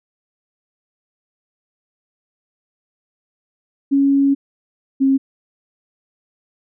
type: tone pair in turn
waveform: sine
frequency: 277.2 / 269.8 Hz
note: C#4 / C#4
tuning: 0 / -47 cents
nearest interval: unison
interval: 47 cents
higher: first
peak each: -11 dBFS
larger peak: neither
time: 3.91-4.35 / 5-5.18 s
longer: first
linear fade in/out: 20 ms
effects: none